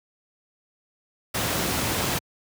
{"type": "noise", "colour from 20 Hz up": "pink", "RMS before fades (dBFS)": -25, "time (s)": [1.34, 2.19], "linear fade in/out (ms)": 10, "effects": ["high-pass 80 Hz 12 dB/octave"]}